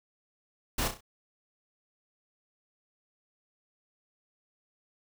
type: noise with echo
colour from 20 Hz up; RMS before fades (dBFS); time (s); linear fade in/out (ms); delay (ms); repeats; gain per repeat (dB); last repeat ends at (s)
pink; -30; 0.78-0.88; 5; 32; 4; -7; 1.008
effects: none